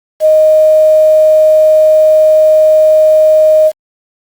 sine tone with quantisation, 622.3 Hz, D#5, in tune, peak -3 dBFS, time 0.2-3.72 s, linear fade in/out 50 ms, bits 5, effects Opus 48 kbps

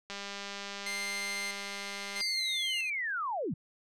click train, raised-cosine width 0.2 ms, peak -23 dBFS, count 423, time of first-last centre 0.1-2.21 s, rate 200 Hz
sawtooth tone with tremolo, 2093 Hz, C7, in tune, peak -31 dBFS, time 0.86-2.9 s, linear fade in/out 5 ms, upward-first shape square, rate 0.77 Hz, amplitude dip 60%
sine linear sweep, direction down, 4835 to 119.1 Hz, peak -31 dBFS, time 2.2-3.54 s, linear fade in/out 5 ms
effects low-pass 11000 Hz 12 dB/octave

